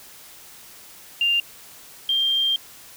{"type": "tone pair in turn", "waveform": "sine", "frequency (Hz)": [2794, 3183], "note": ["F7", "G7"], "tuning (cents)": [0, 26], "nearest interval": "major second", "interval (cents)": 226, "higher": "second", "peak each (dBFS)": [-17, -18], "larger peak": "first", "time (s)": [[1.21, 1.4], [2.09, 2.56]], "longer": "second", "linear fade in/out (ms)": 2, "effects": ["white hiss -45 dBFS RMS until 2.96 s"]}